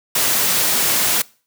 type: noise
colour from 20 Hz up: white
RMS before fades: -17 dBFS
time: 0.15-1.22 s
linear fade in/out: 5 ms
effects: noise-tail reverb RT60 0.4 s tail -23 dB re dry + high-pass 100 Hz 12 dB/octave